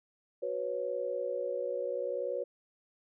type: chord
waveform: sine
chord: F# suspended fourth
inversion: none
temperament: equal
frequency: 370 / 493.9 / 554.4 Hz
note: F#4 / B4 / C#5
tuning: 0 / 0 / 0 cents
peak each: -40 / -35 / -35 dBFS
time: 0.42-2.44 s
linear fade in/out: 10 ms
effects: none